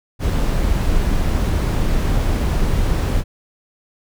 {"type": "noise", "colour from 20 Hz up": "brown", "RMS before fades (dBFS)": -17, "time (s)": [0.19, 3.24], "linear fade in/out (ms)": 50, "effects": []}